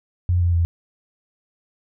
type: tone with pitch steps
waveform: sine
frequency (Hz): 88.8 / 86.77 / 84.79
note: F2 / F2 / E2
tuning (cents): +29 / -11 / +49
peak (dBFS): -15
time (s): 0.29-0.65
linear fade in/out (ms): 0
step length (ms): 120
effects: none